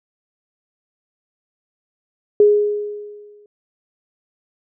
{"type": "tone with exponential decay", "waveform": "sine", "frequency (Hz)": 415.3, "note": "G#4", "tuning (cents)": 0, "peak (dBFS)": -6, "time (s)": [2.4, 3.46], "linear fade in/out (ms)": 2, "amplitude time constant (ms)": 230, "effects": []}